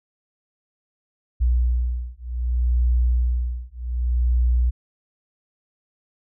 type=beating tone pair; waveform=sine; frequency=60.4 / 61.05 Hz; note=B1 / B1; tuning=-38 / -19 cents; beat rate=0.65 Hz; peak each=-21 dBFS; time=1.4-4.71 s; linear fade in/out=20 ms; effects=none